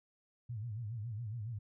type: tone with vibrato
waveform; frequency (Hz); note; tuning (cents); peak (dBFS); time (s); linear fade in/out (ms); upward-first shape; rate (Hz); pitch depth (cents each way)
sine; 111.7; A2; +27; -38; 0.49-1.59; 10; sine; 7.2; 160
effects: none